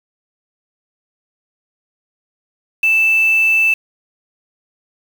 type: tone with quantisation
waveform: sine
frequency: 2644 Hz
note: E7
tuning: 5 cents sharp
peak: -10 dBFS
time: 2.83-3.74 s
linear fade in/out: 5 ms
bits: 5
effects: none